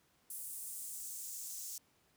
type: noise with high-pass filter sweep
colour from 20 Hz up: white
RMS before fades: -45 dBFS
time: 0.3-1.78 s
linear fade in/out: 2 ms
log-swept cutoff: 9600 to 6300 Hz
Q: 2.1
effects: pink hiss -72 dBFS RMS until 2.16 s + high-pass 80 Hz 12 dB/octave